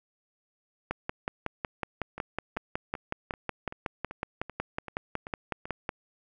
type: two click trains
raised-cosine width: 0.5 ms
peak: -24 / -15 dBFS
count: 10 / 28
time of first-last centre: 2.18-5.655 / 0.91-5.892 s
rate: 2.59 / 5.42 Hz
effects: none